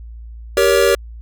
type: chord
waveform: square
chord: G diminished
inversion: none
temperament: just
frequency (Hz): 392 / 470.4 / 564.5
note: G4 / Bb4 / Db5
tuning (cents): 0 / +16 / +31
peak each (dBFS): -16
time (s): 0.57-0.95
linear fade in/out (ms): 2
effects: added 57 Hz sine -31 dBFS peak until 1.21 s